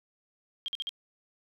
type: tone bursts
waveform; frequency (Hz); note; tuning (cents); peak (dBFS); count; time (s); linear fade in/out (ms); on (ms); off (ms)
sine; 3218; G7; +45; -31; 4; 0.66-0.892; 0; 22; 48
effects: none